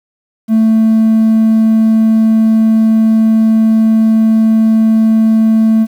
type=tone; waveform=triangle; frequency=221.6 Hz; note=A3; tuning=13 cents sharp; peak=-3 dBFS; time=0.48-5.87 s; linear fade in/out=50 ms; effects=tanh soft clip ceiling 0 dBFS + 7-bit